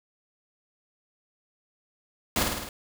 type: noise with echo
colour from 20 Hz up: pink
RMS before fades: -25 dBFS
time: 2.36-2.43 s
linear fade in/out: 2 ms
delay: 52 ms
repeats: 5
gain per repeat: -3 dB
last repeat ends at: 2.69 s
effects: none